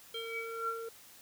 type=tone with low-pass filter sweep; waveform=square; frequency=456.4 Hz; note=A#4; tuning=37 cents flat; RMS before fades=-39 dBFS; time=0.14-0.89 s; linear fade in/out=5 ms; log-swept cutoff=3400 to 950 Hz; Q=9.7; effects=white hiss -56 dBFS RMS until 1.21 s